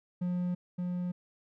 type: tone pair in turn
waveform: triangle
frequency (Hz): 178.4 / 178.4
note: F3 / F3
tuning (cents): +37 / +37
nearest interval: unison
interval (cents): 0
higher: neither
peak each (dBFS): -27 / -29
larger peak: first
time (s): 0.21-0.55 / 0.78-1.12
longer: neither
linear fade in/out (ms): 10
effects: none